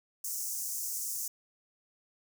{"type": "high-pass noise", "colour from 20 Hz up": "pink", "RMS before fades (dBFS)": -36, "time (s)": [0.24, 1.28], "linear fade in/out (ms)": 5, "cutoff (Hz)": 5800, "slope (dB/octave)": 48, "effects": []}